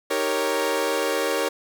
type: chord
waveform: sawtooth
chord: Eb dominant seventh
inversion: none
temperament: equal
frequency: 311.1 / 392 / 466.2 / 554.4 Hz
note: Eb4 / G4 / Bb4 / Db5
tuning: 0 / 0 / 0 / 0 cents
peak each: -27 / -25 / -22 / -22 dBFS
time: 0.1-1.49 s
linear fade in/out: 10 ms
effects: none